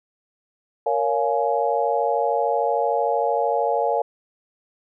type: chord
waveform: sine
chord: Bb minor seventh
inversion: none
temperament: just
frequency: 466.2 / 559.4 / 699.2 / 839.1 Hz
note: Bb4 / Db5 / F5 / Ab5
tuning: 0 / +16 / +2 / +18 cents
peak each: -24 dBFS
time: 0.86-4.02 s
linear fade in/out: 5 ms
effects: none